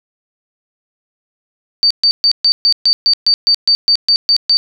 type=tone bursts; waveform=sine; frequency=4600 Hz; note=D8; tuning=37 cents flat; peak=-7 dBFS; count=14; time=1.83-4.57 s; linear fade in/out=0 ms; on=75 ms; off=130 ms; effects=none